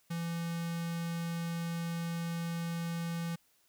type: tone with notch filter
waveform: square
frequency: 168.3 Hz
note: E3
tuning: 36 cents sharp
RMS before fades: -36 dBFS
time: 0.1-3.36 s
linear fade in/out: 10 ms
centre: 610 Hz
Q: 1.4
effects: white hiss -70 dBFS RMS until 3.68 s